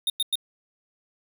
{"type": "tone bursts", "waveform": "square", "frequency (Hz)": 3683, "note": "A#7", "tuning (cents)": -22, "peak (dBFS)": -22, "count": 3, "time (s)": [0.07, 0.355], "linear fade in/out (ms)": 2, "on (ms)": 29, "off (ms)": 99, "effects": []}